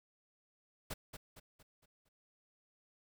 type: noise with echo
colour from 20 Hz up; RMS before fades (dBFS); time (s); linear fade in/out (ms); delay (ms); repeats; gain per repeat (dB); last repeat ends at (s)
pink; -41; 0.9-0.94; 10; 230; 5; -7; 2.09
effects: none